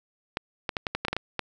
clicks, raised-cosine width 0.3 ms, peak -11 dBFS, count 10, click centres 0.371 / 0.692 / 0.768 / 0.868 / 0.95 / 1.05 / 1.083 / 1.13 / 1.166 / 1.393 s, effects none

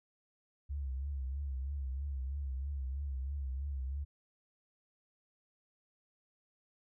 sine tone with vibrato, 68.1 Hz, C#2, 30 cents flat, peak -35 dBFS, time 0.69-4.05 s, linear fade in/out 20 ms, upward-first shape triangle, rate 3.1 Hz, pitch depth 110 cents each way, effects none

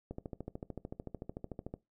click train, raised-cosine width 2 ms, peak -27 dBFS, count 23, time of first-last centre 0.11-1.74 s, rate 13.5 Hz, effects noise-tail reverb RT60 0.2 s tail -19 dB re dry

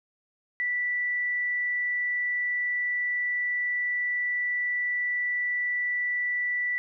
sine tone, 1966 Hz, B6, 8 cents flat, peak -25 dBFS, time 0.6-6.78 s, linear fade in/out 0 ms, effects none

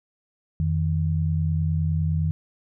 sine tone pair together, 87.31 / 157.1 Hz, F2 / D#3, 0 / +17 cents, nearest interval minor seventh, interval 1017 cents, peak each -23 dBFS, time 0.6-2.31 s, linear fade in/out 0 ms, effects none

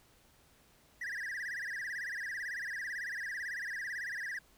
triangle tone with vibrato, 1788 Hz, A6, 27 cents sharp, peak -35 dBFS, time 1.01-4.39 s, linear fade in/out 5 ms, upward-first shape sine, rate 18 Hz, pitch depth 190 cents each way, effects pink hiss -65 dBFS RMS until 4.57 s

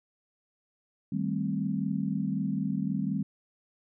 sine chord, A half-diminished seventh, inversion second, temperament equal, 155.56 / 196 / 220 / 261.6 Hz, Eb3 / G3 / A3 / C4, 0 / 0 / 0 / 0 cents, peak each -34 / -30 / -35 / -34 dBFS, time 1.12-3.23 s, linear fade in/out 5 ms, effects none

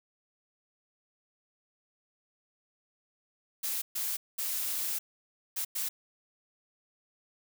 blue noise bursts at uneven times, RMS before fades -33 dBFS, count 5, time 3.63-3.82 / 3.95-4.17 / 4.38-4.99 / 5.56-5.65 / 5.75-5.89 s, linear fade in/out 10 ms, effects none

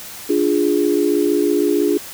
sine chord, D diminished, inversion none, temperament equal, 293.7 / 349.2 / 415.3 Hz, D4 / F4 / Ab4, 0 / 0 / 0 cents, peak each -18 dBFS, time 0.29-1.98 s, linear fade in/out 10 ms, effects white hiss -34 dBFS RMS until 2.13 s

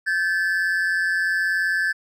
triangle tone pair together, 1553 / 1732 Hz, G6 / A6, -17 / -28 cents, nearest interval major second, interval 189 cents, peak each -21 / -20 dBFS, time 0.06-1.93 s, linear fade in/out 20 ms, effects none

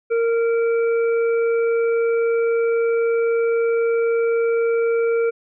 harmonic tone, 461.9 Hz, A#4, 16 cents flat, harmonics 1 / 3 / 5, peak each -16 / -30 / -34 dBFS, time 0.1-5.31 s, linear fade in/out 20 ms, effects none

